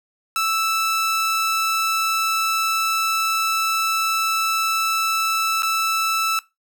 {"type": "tone with dropouts", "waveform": "sawtooth", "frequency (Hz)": 1318.5, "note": "E6", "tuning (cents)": 0, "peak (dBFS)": -15, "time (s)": [0.36, 6.39], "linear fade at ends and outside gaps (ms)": 1, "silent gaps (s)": [5.622, 5.631], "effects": ["noise-tail reverb RT60 0.2 s tail -19 dB re dry"]}